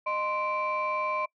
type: tone cluster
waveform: sine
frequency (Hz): 614 / 1042 / 2338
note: D#5 / C6 / D7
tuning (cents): -23 / -7 / -8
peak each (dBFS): -32 / -28 / -34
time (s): 0.06-1.26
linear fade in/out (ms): 10
effects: noise-tail reverb RT60 0.1 s tail -24 dB re dry + tanh soft clip ceiling -20 dBFS